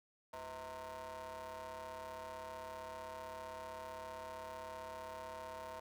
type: ring-modulated tone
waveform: 30% pulse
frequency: 138.59 Hz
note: C#3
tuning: in tune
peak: -40 dBFS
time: 0.33-5.8 s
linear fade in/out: 5 ms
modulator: 780 Hz
effects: none